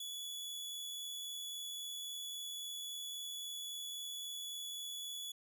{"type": "tone with amplitude modulation", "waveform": "sawtooth", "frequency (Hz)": 3411, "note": "G#7", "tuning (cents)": 46, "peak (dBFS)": -38, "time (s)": [0, 5.32], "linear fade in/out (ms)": 5, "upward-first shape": "sine", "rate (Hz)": 83.7, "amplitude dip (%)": 25, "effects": []}